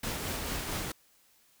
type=noise with tremolo; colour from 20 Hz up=pink; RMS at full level=-34 dBFS; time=0.03-0.92 s; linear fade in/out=5 ms; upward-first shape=sine; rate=4.5 Hz; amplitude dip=30%; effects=white hiss -65 dBFS RMS until 1.6 s